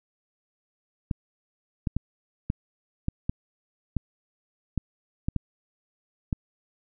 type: clicks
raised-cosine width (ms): 5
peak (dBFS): -13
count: 11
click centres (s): 1.112 / 1.872 / 1.966 / 2.501 / 3.084 / 3.295 / 3.967 / 4.777 / 5.285 / 5.363 / 6.328
effects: none